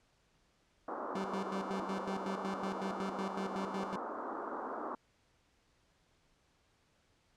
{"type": "band-pass noise", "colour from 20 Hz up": "white", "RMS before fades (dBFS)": -41, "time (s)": [0.88, 4.95], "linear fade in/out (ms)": 2, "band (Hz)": [230, 1300], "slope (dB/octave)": 48}
{"type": "tone with tremolo", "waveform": "30% pulse", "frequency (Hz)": 193.3, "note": "G3", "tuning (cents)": -24, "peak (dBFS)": -34, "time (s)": [1.15, 3.96], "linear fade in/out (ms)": 5, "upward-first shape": "square", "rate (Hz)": 5.4, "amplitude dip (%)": 65}
{"effects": ["pink hiss -72 dBFS RMS until 7.36 s", "low-pass 7000 Hz 12 dB/octave"]}